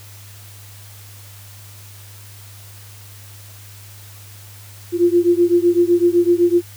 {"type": "beating tone pair", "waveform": "sine", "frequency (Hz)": [344.7, 352.6], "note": ["F4", "F4"], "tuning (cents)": [-23, 17], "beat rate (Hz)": 7.9, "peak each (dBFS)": [-14, -15], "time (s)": [4.92, 6.62], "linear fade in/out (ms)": 50, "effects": ["added 101 Hz sine -39 dBFS peak until 6.76 s", "white hiss -43 dBFS RMS until 6.76 s"]}